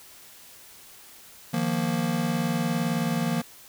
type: chord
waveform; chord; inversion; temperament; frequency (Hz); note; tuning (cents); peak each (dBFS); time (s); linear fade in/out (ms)
square; Eb suspended second; none; just; 155.56 / 175.01 / 233.3; Eb3 / F3 / Bb3; 0 / +4 / +2; -31 / -29 / -28; 1.53-3.42; 10
effects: white hiss -49 dBFS RMS until 3.68 s